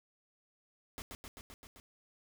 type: noise with echo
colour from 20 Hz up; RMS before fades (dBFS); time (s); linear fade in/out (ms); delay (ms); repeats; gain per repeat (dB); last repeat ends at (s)
pink; -44; 0.98-1.02; 0; 130; 6; -2; 1.8
effects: none